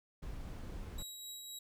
brown noise, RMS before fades -44 dBFS, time 0.22-1.03 s, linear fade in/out 10 ms
20% pulse tone with tremolo, 3857 Hz, B7, 42 cents flat, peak -38 dBFS, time 0.98-1.59 s, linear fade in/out 5 ms, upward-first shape triangle, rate 3.9 Hz, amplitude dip 35%
effects none

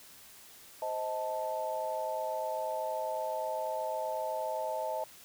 sine chord, A diminished, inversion first, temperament equal with one note detuned, 523.3 / 631.3 / 880 Hz, C5 / Eb5 / A5, 0 / +25 / 0 cents, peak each -39 / -35 / -36 dBFS, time 0.82-5.04 s, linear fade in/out 2 ms, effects white hiss -54 dBFS RMS until 5.24 s

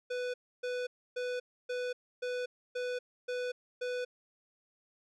square tone bursts, 496 Hz, B4, 7 cents sharp, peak -34 dBFS, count 8, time 0.1-4.05 s, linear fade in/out 10 ms, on 240 ms, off 290 ms, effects low-pass 5000 Hz 12 dB/octave

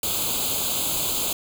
white noise with comb filter, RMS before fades -25 dBFS, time 0.03-1.33 s, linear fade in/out 2 ms, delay 0.27 ms, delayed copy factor +0.9, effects none

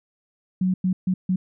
sine tone bursts at uneven times, 185 Hz, F#3, in tune, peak -18 dBFS, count 4, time 0.61-0.74 / 0.84-0.93 / 1.07-1.14 / 1.29-1.36 s, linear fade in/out 5 ms, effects none

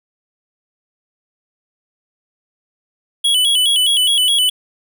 square tone with vibrato, 3154 Hz, G7, 10 cents sharp, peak -12 dBFS, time 3.24-4.5 s, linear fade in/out 10 ms, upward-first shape square, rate 4.8 Hz, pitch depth 90 cents each way, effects none

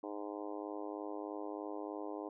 harmonic tone, 103.2 Hz, G#2, 10 cents flat, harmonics 3 / 4 / 5 / 6 / 7 / 8 / 9 / 10, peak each -44 / -46 / -48 / -50 / -51 / -52 / -53 / -54 dBFS, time 0.03-2.29 s, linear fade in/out 5 ms, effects none

